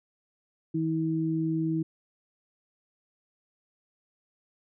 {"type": "tone pair together", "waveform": "sine", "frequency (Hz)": [160.6, 321.2], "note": ["E3", "E4"], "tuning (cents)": [-45, -45], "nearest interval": "octave", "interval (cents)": 1200, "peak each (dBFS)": [-29, -27], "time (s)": [0.74, 1.83], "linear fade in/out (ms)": 10, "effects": []}